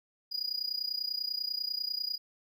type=tone with amplitude modulation; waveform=triangle; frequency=4900 Hz; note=D#8; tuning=27 cents flat; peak=-27 dBFS; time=0.31-2.18 s; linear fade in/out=20 ms; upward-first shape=sine; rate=30.1 Hz; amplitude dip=90%; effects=none